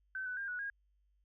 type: tone with pitch steps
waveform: sine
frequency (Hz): 1533 / 1496 / 1603 / 1470 / 1630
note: G6 / F#6 / G6 / F#6 / G#6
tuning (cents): -39 / +19 / +38 / -12 / -33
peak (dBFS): -37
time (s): 0.15-0.7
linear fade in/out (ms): 2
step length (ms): 110
effects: added 50 Hz sine -70 dBFS peak until 1.24 s